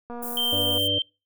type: click train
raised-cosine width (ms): 1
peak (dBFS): -24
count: 163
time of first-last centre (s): 0.1-0.778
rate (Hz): 239
type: high-pass noise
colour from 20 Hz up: white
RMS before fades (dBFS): -34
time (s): 0.22-0.88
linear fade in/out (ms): 10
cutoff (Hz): 9700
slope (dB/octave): 24
type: tone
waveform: sine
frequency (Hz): 3136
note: G7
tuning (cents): 0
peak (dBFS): -22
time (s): 0.37-1.02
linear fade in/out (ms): 2
type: harmonic tone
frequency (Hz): 98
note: G2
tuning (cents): 0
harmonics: 1 / 3 / 5 / 6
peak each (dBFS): -32 / -32 / -32 / -32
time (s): 0.52-0.99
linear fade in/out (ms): 10
effects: noise-tail reverb RT60 0.3 s tail -25 dB re dry